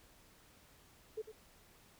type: tone with echo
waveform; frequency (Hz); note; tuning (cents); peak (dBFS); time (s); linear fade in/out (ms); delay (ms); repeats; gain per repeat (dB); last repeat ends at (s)
sine; 435.7; A4; -17; -37; 1.17-1.22; 10; 100; 1; -11; 1.32
effects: pink hiss -64 dBFS RMS until 1.99 s